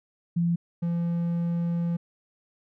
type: tone pair in turn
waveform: sine / triangle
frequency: 170.6 / 170.6 Hz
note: F3 / F3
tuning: -40 / -40 cents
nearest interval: unison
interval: 0 cents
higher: neither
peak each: -21 / -22 dBFS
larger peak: first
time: 0.36-0.56 / 0.82-1.97 s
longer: second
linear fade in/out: 10 ms
effects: none